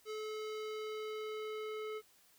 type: tone with low-pass filter sweep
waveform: square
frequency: 431.1 Hz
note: A4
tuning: 35 cents flat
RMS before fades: -42 dBFS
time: 0.05-2.02 s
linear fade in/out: 50 ms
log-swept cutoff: 5700 to 2600 Hz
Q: 1.1
effects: white hiss -67 dBFS RMS until 2.38 s